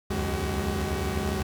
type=tone cluster; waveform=sawtooth; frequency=69.3 / 77.7 / 89.8 / 206.2 / 378.3 Hz; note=C#2 / D#2 / F2 / G#3 / F#4; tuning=0 / -2 / +49 / -12 / +38 cents; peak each=-29 dBFS; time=0.1-1.43 s; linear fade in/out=10 ms; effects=none